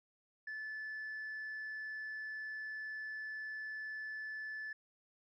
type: tone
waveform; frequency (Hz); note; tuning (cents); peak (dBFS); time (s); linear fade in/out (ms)
sine; 1739; A6; -21; -39; 0.47-4.73; 5
effects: tanh soft clip ceiling -39 dBFS